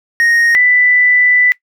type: tone pair in turn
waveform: triangle / sine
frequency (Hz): 1864.7 / 1985.8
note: A#6 / B6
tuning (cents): 0 / +9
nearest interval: minor second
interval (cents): 109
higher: second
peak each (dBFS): -7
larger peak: neither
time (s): 0.2-0.55 / 0.55-1.52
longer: second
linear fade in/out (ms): 0
effects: noise-tail reverb RT60 0.1 s tail -20 dB re dry